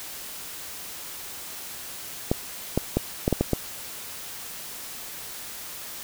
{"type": "clicks", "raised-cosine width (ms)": 2, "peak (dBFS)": -7, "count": 7, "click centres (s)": [2.315, 2.776, 2.97, 3.279, 3.327, 3.41, 3.533], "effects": ["white hiss -38 dBFS RMS until 6.03 s"]}